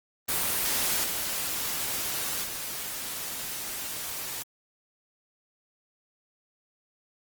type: noise with level steps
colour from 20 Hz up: white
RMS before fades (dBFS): -27 / -31 / -35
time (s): 0.28-4.43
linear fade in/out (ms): 10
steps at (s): 1.04 / 2.44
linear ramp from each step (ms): 2
effects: Opus 24 kbps